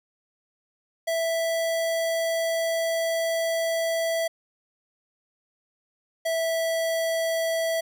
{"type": "tone pair in turn", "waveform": "square", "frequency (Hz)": [659.3, 656.2], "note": ["E5", "E5"], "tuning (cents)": [0, -8], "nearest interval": "unison", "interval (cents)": 8, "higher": "first", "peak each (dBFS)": -24, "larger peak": "neither", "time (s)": [[1.07, 4.28], [6.25, 7.81]], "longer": "first", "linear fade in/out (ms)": 10, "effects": []}